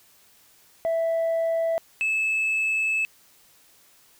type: tone pair in turn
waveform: sine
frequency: 659.3 / 2609 Hz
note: E5 / E7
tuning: 0 / -18 cents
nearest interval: 2 octaves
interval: 2382 cents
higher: second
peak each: -19 dBFS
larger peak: neither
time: 0.85-1.78 / 2.01-3.05 s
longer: second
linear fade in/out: 0 ms
effects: tanh soft clip ceiling -20 dBFS + white hiss -57 dBFS RMS until 4.19 s